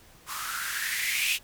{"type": "noise with band-pass filter sweep", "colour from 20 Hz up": "violet", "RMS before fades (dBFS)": -30, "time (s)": [0.26, 1.39], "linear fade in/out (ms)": 50, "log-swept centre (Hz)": [1100, 2700], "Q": 6.1, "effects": ["pink hiss -55 dBFS RMS until 1.43 s"]}